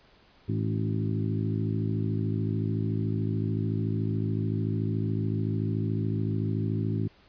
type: harmonic tone with a mistuned harmonic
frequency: 53.7 Hz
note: A1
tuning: 41 cents flat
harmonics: 2 / 3 / 4 / 5 / 6 / 7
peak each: -28 / -32 / -34 / -36 / -38 / -39 dBFS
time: 0.48-7.08 s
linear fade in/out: 10 ms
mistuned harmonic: 5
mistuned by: +41 cents
effects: pink hiss -59 dBFS RMS until 7.28 s + resampled to 11025 Hz